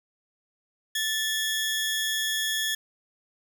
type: tone pair together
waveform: sawtooth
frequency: 1760 / 3322 Hz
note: A6 / G#7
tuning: 0 / 0 cents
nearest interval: major seventh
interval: 1100 cents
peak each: -25 / -25 dBFS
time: 0.95-2.75 s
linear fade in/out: 5 ms
effects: none